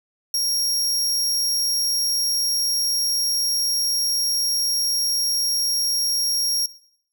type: tone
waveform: sawtooth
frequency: 5588 Hz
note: F8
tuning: in tune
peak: -17 dBFS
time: 0.34-6.66 s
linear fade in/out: 2 ms
effects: noise-tail reverb RT60 0.7 s tail -19 dB re dry